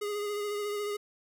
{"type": "tone with vibrato", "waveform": "square", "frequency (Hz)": 413.3, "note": "G#4", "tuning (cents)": -8, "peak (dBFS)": -32, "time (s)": [0.01, 0.97], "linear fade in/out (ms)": 10, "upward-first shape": "sine", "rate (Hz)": 14, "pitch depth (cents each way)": 24, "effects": []}